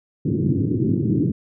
pink band-pass noise, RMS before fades -20 dBFS, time 0.25-1.32 s, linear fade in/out 10 ms, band 100 to 370 Hz, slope 48 dB/octave, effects none

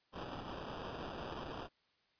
white noise with sample-and-hold, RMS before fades -45 dBFS, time 0.12-1.69 s, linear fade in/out 50 ms, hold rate 2100 Hz, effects white hiss -75 dBFS RMS until 2.19 s + resampled to 11025 Hz

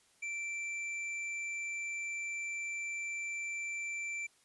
sine tone with hard clipping, 2342 Hz, D7, 5 cents flat, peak -38 dBFS, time 0.22-4.27 s, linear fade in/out 10 ms, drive 8 dB, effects white hiss -68 dBFS RMS until 4.44 s + resampled to 24000 Hz

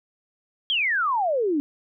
sine exponential sweep, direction down, 3322 to 277.2 Hz, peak -20 dBFS, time 0.7-1.6 s, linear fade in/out 0 ms, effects none

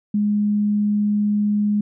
sine tone, 207.7 Hz, G#3, in tune, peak -16 dBFS, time 0.14-1.81 s, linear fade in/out 5 ms, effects none

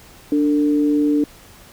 sine tone pair together, 293.7 / 451.2 Hz, D4 / A4, 0 / +44 cents, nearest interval perfect fifth, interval 744 cents, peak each -14 / -24 dBFS, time 0.32-1.24 s, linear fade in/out 2 ms, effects pink hiss -45 dBFS RMS until 1.72 s

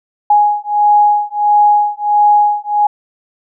sine beating tone pair, 830.6 / 832.1 Hz, G#5 / G#5, 0 / +3 cents, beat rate 1.5 Hz, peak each -11 dBFS, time 0.3-2.87 s, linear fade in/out 5 ms, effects none

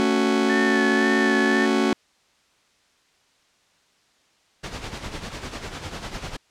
40% pulse chord, F# minor, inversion first, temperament just, 222 / 277.5 / 370 Hz, A3 / C#4 / F#4, +16 / +2 / 0 cents, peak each -22 dBFS, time 0-1.93 s, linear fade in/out 0 ms
sine tone with vibrato, 1760 Hz, A6, in tune, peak -23 dBFS, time 0.49-1.66 s, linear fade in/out 10 ms, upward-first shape sine, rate 1.9 Hz, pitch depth 39 cents each way
pink noise with tremolo, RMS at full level -31 dBFS, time 4.63-6.37 s, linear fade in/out 10 ms, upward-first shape sine, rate 10 Hz, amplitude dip 60%
effects white hiss -62 dBFS RMS until 6.5 s + low-pass 6000 Hz 12 dB/octave

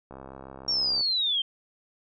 click train, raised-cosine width 1 ms, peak -28 dBFS, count 61, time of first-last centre 0.11-1.01 s, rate 66.7 Hz
sine linear sweep, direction down, 5590 to 3114 Hz, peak -23 dBFS, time 0.68-1.42 s, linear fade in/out 5 ms
effects none

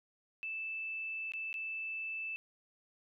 sine tone with dropouts, 2637 Hz, E7, in tune, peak -37 dBFS, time 0.43-2.36 s, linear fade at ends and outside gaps 0 ms, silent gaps 1.32-1.336 / 1.529-1.541 s, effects none

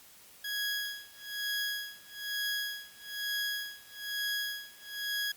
20% pulse tone with tremolo, 1661.2 Hz, G#6, in tune, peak -26 dBFS, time 0.44-5.32 s, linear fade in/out 5 ms, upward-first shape sine, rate 1.1 Hz, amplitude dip 95%, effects white hiss -56 dBFS RMS until 5.36 s + Opus 48 kbps

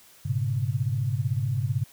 sine tone cluster, 103.5 / 121.3 / 137.1 Hz, G#2 / B2 / C#3, -5 / -31 / -19 cents, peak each -28 dBFS, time 0.25-1.84 s, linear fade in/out 10 ms, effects white hiss -54 dBFS RMS until 1.92 s

